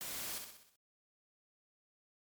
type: noise with echo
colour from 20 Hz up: white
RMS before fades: -43 dBFS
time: 0.01-0.38 s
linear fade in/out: 0 ms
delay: 63 ms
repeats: 6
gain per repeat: -5 dB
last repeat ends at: 0.758 s
effects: MP3 96 kbps